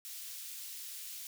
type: high-pass noise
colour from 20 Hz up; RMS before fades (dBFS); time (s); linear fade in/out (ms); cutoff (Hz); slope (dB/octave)
white; -45; 0.05-1.27; 0; 2900; 12
effects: none